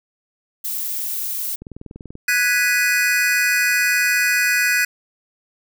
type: noise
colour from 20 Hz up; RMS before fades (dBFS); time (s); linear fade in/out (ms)
violet; -25; 0.64-1.56; 10
type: click train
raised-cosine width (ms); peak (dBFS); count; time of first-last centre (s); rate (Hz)
3; -22; 12; 1.62-2.154; 20.6
type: chord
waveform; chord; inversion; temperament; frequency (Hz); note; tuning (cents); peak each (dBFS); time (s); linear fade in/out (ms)
square; G# minor seventh; third; equal; 1480 / 1661.2 / 1975.5 / 2489; F#6 / G#6 / B6 / D#7; 0 / 0 / 0 / 0; -22; 2.28-4.85; 5
effects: none